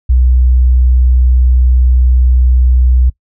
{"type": "tone", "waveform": "sine", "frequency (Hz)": 62.5, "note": "B1", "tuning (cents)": 21, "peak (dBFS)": -5, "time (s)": [0.09, 3.1], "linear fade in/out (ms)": 10, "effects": ["noise-tail reverb RT60 0.1 s tail -21 dB re dry"]}